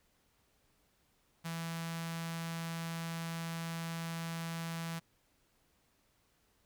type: tone with notch filter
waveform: sawtooth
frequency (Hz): 165.7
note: E3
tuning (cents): +9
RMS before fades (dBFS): -40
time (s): 1.44-5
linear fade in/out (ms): 20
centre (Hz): 380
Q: 0.53
effects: pink hiss -73 dBFS RMS until 6.65 s